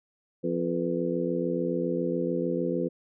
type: harmonic tone with a mistuned harmonic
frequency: 86.9 Hz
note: F2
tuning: 8 cents flat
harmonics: 2 / 3 / 4 / 5 / 6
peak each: -32 / -32 / -31 / -34 / -31 dBFS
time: 0.43-2.89 s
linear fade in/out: 20 ms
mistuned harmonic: 6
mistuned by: -70 cents
effects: none